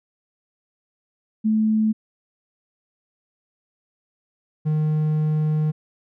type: tone pair in turn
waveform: sine / triangle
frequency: 217.5 / 153.8 Hz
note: A3 / D#3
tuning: -20 / -20 cents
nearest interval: tritone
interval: 600 cents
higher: first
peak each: -16 dBFS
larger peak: neither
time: 1.44-1.93 / 4.65-5.72 s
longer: second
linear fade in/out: 20 ms
effects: none